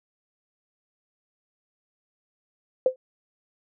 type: tone with exponential decay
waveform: sine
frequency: 515 Hz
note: C5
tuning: 28 cents flat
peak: -12 dBFS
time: 2.86-2.96 s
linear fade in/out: 2 ms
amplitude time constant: 20 ms
effects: none